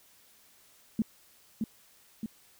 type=tone with echo; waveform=sine; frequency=220.7 Hz; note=A3; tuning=5 cents sharp; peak=-23 dBFS; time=0.99-1.02 s; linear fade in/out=2 ms; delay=620 ms; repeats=2; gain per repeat=-4 dB; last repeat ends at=2.26 s; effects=white hiss -61 dBFS RMS until 2.59 s